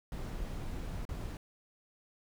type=noise with dropouts; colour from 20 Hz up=brown; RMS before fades=-39 dBFS; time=0.12-1.37 s; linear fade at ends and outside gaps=1 ms; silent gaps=1.052-1.09 s; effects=none